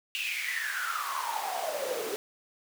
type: noise with high-pass filter sweep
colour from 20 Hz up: pink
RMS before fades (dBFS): -33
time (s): 0.15-2.16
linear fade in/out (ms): 0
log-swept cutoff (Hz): 2800 to 400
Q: 9.8
effects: none